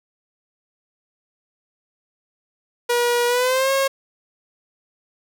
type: tone with pitch glide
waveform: sawtooth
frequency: 480.7 to 542.7 Hz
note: B4 to C#5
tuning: -47 to -37 cents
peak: -13 dBFS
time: 2.89-3.88 s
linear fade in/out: 10 ms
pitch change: +210 cents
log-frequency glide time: 3.27-3.71 s
effects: none